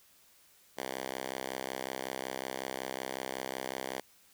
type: tone with high-pass filter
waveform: 5% pulse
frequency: 65.41 Hz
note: C2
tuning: in tune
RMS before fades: -39 dBFS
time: 0.77-4.01 s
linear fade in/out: 10 ms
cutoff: 350 Hz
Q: 0.59
effects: white hiss -63 dBFS RMS until 4.33 s